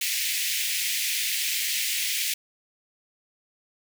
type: high-pass noise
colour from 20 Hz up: pink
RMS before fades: -27 dBFS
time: 0.01-2.34 s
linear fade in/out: 5 ms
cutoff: 2000 Hz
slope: 48 dB/octave
effects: none